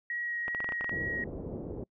sine tone with vibrato, 1900 Hz, A#6, 33 cents sharp, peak -32 dBFS, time 0.1-1.24 s, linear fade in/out 2 ms, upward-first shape sine, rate 2.5 Hz, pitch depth 8 cents each way
clicks, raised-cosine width 0.5 ms, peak -22 dBFS, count 9, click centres 0.481 / 0.548 / 0.604 / 0.644 / 0.69 / 0.722 / 0.81 / 0.844 / 0.894 s
white low-pass noise, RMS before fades -39 dBFS, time 0.91-1.84 s, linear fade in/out 5 ms, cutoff 480 Hz, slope 24 dB/octave
effects noise-tail reverb RT60 0.1 s tail -25 dB re dry

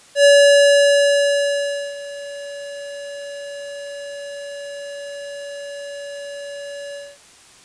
square tone with ADSR envelope, 569 Hz, C#5, 45 cents sharp, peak -8 dBFS, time 0.15-7.18 s, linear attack 93 ms, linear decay 1700 ms, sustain -22 dB, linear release 230 ms, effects white hiss -47 dBFS RMS until 7.64 s + resampled to 22050 Hz

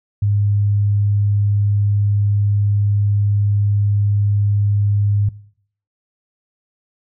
sine tone, 102.3 Hz, G#2, 26 cents flat, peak -13 dBFS, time 0.22-5.29 s, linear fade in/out 5 ms, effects noise-tail reverb RT60 0.6 s tail -20 dB re dry

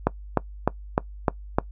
click train, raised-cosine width 1 ms, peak -4 dBFS, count 6, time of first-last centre 0.07-1.585 s, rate 3.3 Hz, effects noise-tail reverb RT60 0.1 s tail -20 dB re dry + added 50 Hz sine -37 dBFS peak until 1.71 s

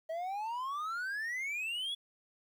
triangle exponential sweep, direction up, 634 to 3434 Hz, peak -33 dBFS, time 0.09-1.95 s, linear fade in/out 10 ms, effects 11-bit

